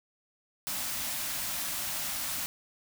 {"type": "band-stop noise", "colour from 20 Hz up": "white", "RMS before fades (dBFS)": -34, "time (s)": [0.67, 2.46], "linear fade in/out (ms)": 0, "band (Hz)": [330, 540], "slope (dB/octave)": 96, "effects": []}